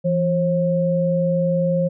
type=tone pair together; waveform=sine; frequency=168.97 / 537 Hz; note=E3 / C5; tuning=+43 / +45 cents; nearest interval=octave + minor sixth; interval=2002 cents; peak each=-19 dBFS; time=0.04-1.89 s; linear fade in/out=20 ms; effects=none